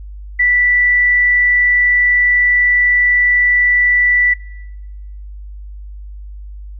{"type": "tone", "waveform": "sine", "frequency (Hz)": 1968, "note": "B6", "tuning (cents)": -7, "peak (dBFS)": -9, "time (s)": [0.39, 4.34], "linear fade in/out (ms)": 10, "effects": ["noise-tail reverb RT60 1.0 s tail -22 dB re dry", "added 50 Hz sine -28 dBFS peak until 6.79 s"]}